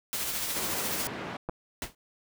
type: noise with tremolo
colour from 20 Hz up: white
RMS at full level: -31 dBFS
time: 0.13-1.07 s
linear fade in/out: 0 ms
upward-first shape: sine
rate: 14 Hz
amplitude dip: 30%
type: band-pass noise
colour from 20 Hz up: pink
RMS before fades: -38 dBFS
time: 0.56-1.37 s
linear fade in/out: 5 ms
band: 170 to 2400 Hz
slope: 12 dB/octave
type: clicks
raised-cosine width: 1 ms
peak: -20 dBFS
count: 2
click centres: 1.489 / 1.495 s
type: noise with exponential decay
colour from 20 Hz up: pink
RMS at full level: -29 dBFS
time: 1.82-1.95 s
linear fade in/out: 2 ms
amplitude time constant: 27 ms
effects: none